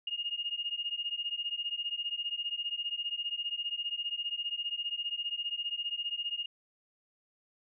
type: beating tone pair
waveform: sine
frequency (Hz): 2840 / 2855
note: F7 / F7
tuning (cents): +28 / +37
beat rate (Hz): 15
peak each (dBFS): -36 / -36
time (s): 0.07-6.46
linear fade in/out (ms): 5
effects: none